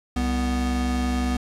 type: tone pair together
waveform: square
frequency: 65.41 / 247 Hz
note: C2 / B3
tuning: 0 / 0 cents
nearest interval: octave + major seventh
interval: 2300 cents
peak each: -25 dBFS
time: 0.16-1.37 s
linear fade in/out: 5 ms
effects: low-pass 9000 Hz 12 dB/octave + 8-bit